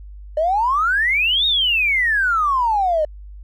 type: exponential two-way sweep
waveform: triangle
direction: up then down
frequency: 595 to 3780 to 595 Hz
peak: -11 dBFS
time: 0.37-3.05 s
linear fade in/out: 5 ms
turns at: 1.46 s
effects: tanh soft clip ceiling -13 dBFS + added 50 Hz sine -34 dBFS peak until 3.43 s